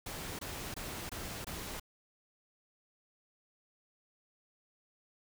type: noise bursts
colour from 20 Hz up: pink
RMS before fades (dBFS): -42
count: 5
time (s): 0.06-1.798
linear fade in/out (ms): 5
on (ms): 330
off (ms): 22
effects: none